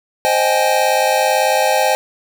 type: chord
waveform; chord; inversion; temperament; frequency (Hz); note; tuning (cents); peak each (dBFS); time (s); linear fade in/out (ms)
square; Ab major seventh; first; equal with one note detuned; 523.3 / 622.3 / 784 / 842.2; C5 / Eb5 / G5 / Ab5; 0 / 0 / 0 / +24; -19; 0.25-1.95; 0
effects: none